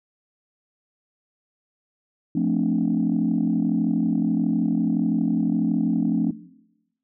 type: chord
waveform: sine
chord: D minor seventh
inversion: first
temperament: equal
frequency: 174.61 / 220 / 261.6 / 293.7 Hz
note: F3 / A3 / C4 / D4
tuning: 0 / 0 / 0 / 0 cents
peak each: -24 dBFS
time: 2.35-6.31 s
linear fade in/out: 5 ms
effects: noise-tail reverb RT60 0.9 s tail -18 dB re dry + tanh soft clip ceiling -12 dBFS